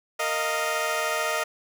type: chord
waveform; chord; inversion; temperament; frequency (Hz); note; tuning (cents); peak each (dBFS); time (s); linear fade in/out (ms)
15% pulse; Bb suspended fourth; none; equal with one note detuned; 461.1 / 622.3 / 698.5; Bb4 / Eb5 / F5; -19 / 0 / 0; -25 / -20 / -25; 0.19-1.44; 10
effects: none